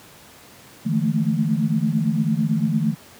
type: tone cluster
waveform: sine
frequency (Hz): 151.1 / 167.3 / 215.4 / 224.3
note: D3 / E3 / A3 / A3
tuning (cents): +50 / +26 / -37 / +34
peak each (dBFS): -23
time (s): 0.85-2.95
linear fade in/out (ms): 20
effects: pink hiss -46 dBFS RMS until 3.19 s + high-pass 100 Hz 12 dB/octave